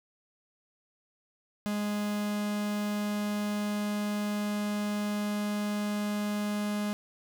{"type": "tone", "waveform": "45% pulse", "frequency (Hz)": 207.7, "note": "G#3", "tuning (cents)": 0, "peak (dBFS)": -29, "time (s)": [1.66, 6.93], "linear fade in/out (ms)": 0, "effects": []}